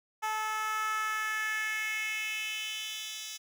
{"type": "tone with high-pass filter sweep", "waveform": "10% pulse", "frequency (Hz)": 433.3, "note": "A4", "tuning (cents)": -27, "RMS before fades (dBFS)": -34, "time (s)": [0.22, 3.38], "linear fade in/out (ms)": 20, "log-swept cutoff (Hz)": [920, 4200], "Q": 3.5, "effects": []}